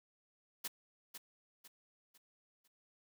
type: noise with echo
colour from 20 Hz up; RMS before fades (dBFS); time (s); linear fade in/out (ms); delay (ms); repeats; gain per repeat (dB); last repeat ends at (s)
white; -40; 0.64-0.68; 10; 500; 4; -8; 2.68
effects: high-pass 150 Hz 12 dB/octave